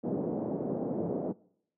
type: band-pass noise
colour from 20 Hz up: pink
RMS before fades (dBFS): -33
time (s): 0.03-1.33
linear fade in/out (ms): 20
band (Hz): 170 to 590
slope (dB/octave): 24
effects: noise-tail reverb RT60 0.7 s tail -23 dB re dry